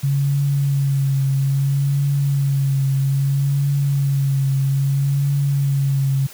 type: tone with vibrato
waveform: sine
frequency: 138.4 Hz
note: C#3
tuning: 2 cents flat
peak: -15 dBFS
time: 0.03-6.27 s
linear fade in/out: 10 ms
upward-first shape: triangle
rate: 0.61 Hz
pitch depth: 36 cents each way
effects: white hiss -40 dBFS RMS until 6.33 s